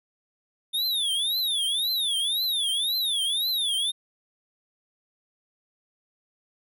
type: tone with vibrato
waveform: square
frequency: 3587 Hz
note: A7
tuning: 33 cents sharp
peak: -24 dBFS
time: 0.73-3.92 s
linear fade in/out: 20 ms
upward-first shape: triangle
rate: 1.9 Hz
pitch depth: 250 cents each way
effects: none